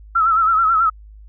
sine tone with vibrato, 1318.5 Hz, E6, in tune, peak -12 dBFS, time 0.15-0.9 s, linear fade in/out 10 ms, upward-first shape sine, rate 9.2 Hz, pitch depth 72 cents each way, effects added 52 Hz sine -38 dBFS peak until 1.28 s

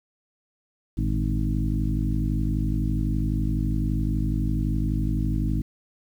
harmonic tone with a mistuned harmonic, 51.91 Hz, G#1, in tune, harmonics 1 / 2 / 3 / 4 / 5 / 6, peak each -25 / -28 / -30 / -31 / -32 / -33 dBFS, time 0.97-5.62 s, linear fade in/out 10 ms, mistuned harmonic 2, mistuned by +110 cents, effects 9-bit

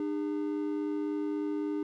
triangle tone pair together, 301.8 / 405.4 Hz, D4 / G#4, +47 / -42 cents, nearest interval perfect fourth, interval 511 cents, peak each -29 / -34 dBFS, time 0-1.83 s, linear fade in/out 2 ms, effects none

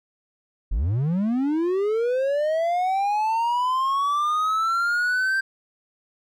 triangle linear sweep, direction up, 36.71 to 1579 Hz, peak -18 dBFS, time 0.71-5.41 s, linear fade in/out 10 ms, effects none

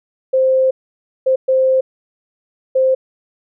sine tone bursts at uneven times, 523.3 Hz, C5, in tune, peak -10 dBFS, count 4, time 0.33-0.71 / 1.26-1.36 / 1.48-1.81 / 2.75-2.95 s, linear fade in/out 10 ms, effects none

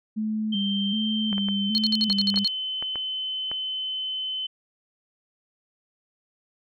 sine tone with vibrato, 207.7 Hz, G#3, in tune, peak -24 dBFS, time 0.16-2.45 s, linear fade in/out 20 ms, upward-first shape square, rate 1.3 Hz, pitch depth 71 cents each way
sine tone with pitch glide, 3136 to 3050 Hz, G7 to G7, 0 to -48 cents, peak -27 dBFS, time 0.52-4.47 s, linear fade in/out 10 ms, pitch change -48 cents, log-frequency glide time 1.12-2.05 s
clicks, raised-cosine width 0.5 ms, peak -21 dBFS, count 9, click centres 1.329 / 1.381 / 1.486 / 2.102 / 2.342 / 2.375 / 2.825 / 2.957 / 3.515 s
sine tone bursts, 4295 Hz, C8, 44 cents sharp, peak -19 dBFS, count 9, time 1.75-2.476 s, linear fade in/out 0 ms, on 30 ms, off 57 ms
effects none

